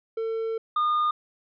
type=tone pair in turn; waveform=triangle; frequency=450 / 1218.8 Hz; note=A4 / D#6; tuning=+39 / -36 cents; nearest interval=octave + perfect fourth; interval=1725 cents; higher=second; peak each=-24 / -19 dBFS; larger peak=second; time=0.17-0.58 / 0.76-1.11 s; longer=first; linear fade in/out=5 ms; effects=resampled to 11025 Hz